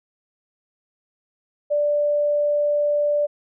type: tone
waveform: sine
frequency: 587.3 Hz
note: D5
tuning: in tune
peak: -17 dBFS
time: 1.7-3.27 s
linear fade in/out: 20 ms
effects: none